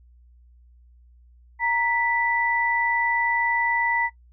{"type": "tone pair together", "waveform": "sine", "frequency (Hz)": [932.3, 1975.5], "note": ["A#5", "B6"], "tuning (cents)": [0, 0], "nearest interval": "octave + minor second", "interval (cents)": 1300, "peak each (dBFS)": -23, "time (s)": [1.59, 4.1], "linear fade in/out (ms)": 50, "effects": ["noise-tail reverb RT60 0.1 s tail -18 dB re dry", "added 60 Hz sine -50 dBFS peak until 4.32 s"]}